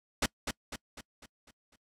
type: noise with echo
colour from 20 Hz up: pink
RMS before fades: -27 dBFS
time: 0.22-0.26 s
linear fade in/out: 5 ms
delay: 250 ms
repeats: 6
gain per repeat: -6 dB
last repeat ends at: 1.76 s
effects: noise-tail reverb RT60 0.1 s tail -25 dB re dry + low-pass 9000 Hz 12 dB/octave